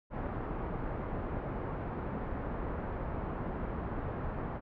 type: low-pass noise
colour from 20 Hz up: pink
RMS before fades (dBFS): -37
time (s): 0.1-4.61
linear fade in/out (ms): 50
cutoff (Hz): 1200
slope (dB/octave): 12
effects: low-pass 2000 Hz 12 dB/octave